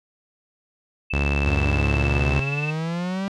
sine tone with tremolo, 2636 Hz, E7, 1 cent flat, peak -23 dBFS, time 1.1-2.71 s, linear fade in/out 10 ms, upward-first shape sine, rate 19 Hz, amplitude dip 80%
sawtooth tone, 70.9 Hz, C#2, 40 cents sharp, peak -16 dBFS, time 1.13-2.4 s, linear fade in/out 5 ms
45% pulse exponential sweep, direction up, 88.5 to 198.5 Hz, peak -24 dBFS, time 1.46-3.28 s, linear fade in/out 0 ms
effects low-pass 5000 Hz 12 dB/octave

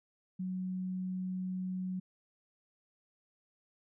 sine tone, 185 Hz, F#3, in tune, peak -34 dBFS, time 0.39-2 s, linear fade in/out 10 ms, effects none

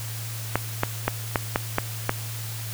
clicks, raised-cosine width 0.5 ms, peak -5 dBFS, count 7, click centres 0.556 / 0.834 / 1.08 / 1.358 / 1.559 / 1.784 / 2.094 s, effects added 112 Hz sine -32 dBFS peak until 2.73 s + white hiss -37 dBFS RMS until 2.73 s

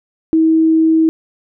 sine tone, 321.2 Hz, E4, 45 cents flat, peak -8 dBFS, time 0.33-1.09 s, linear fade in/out 0 ms, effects none

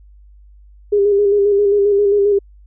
sine tone with vibrato, 405.4 Hz, G#4, 42 cents flat, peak -10 dBFS, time 0.92-2.39 s, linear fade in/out 10 ms, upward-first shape square, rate 7.5 Hz, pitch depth 30 cents each way, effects added 50 Hz sine -41 dBFS peak until 2.66 s

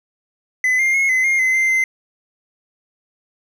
triangle tone with pitch steps, 2016 / 2112 / 2168 / 2039 / 2127 / 2048 / 2083 / 2069 Hz, B6 / C7 / C#7 / C7 / C7 / C7 / C7 / C7, +35 / +16 / -39 / -45 / +28 / -38 / -8 / -20 cents, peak -12 dBFS, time 0.64-1.84 s, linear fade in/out 2 ms, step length 150 ms, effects none

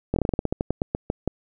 slowing click train, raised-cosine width 2 ms, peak -9 dBFS, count 16, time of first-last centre 0.14-1.277 s, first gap 22 ms, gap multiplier 1.16, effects none

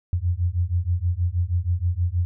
sine beating tone pair, 85 / 91.3 Hz, F2 / F#2, -46 / -23 cents, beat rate 6.3 Hz, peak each -23 dBFS, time 0.13-2.25 s, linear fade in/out 0 ms, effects none

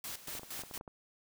white noise with tremolo, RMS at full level -42 dBFS, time 0.04-0.78 s, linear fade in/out 2 ms, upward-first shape square, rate 4.3 Hz, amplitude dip 75%
clicks, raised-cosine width 1 ms, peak -33 dBFS, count 10, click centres 0.283 / 0.352 / 0.395 / 0.433 / 0.593 / 0.636 / 0.712 / 0.775 / 0.811 / 0.878 s
effects none

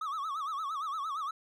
triangle tone with vibrato, 1200 Hz, D6, 37 cents sharp, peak -31 dBFS, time 0.01-1.31 s, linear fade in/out 5 ms, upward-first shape sine, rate 8.7 Hz, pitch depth 160 cents each way, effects none

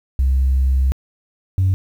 sine tone pair in turn, 66 / 94.17 Hz, C2 / F#2, +16 / +31 cents, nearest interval tritone, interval 615 cents, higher second, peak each -11 dBFS, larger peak neither, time 0.19-0.92 / 1.58-1.74 s, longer first, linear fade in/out 0 ms, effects tanh soft clip ceiling -10 dBFS + 8-bit

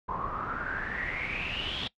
pink noise with low-pass filter sweep, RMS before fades -34 dBFS, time 0.08-1.88 s, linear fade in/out 10 ms, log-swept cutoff 1000 to 3500 Hz, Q 9.7, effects noise-tail reverb RT60 0.1 s tail -20 dB re dry

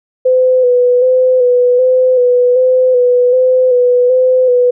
sine tone with vibrato, 502 Hz, B4, 28 cents sharp, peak -6 dBFS, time 0.25-4.71 s, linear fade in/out 10 ms, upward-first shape square, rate 1.3 Hz, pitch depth 30 cents each way, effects none

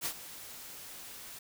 white noise with ADSR envelope, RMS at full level -33 dBFS, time 0.01-1.39 s, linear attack 45 ms, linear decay 76 ms, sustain -14 dB, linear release 6 ms, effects none

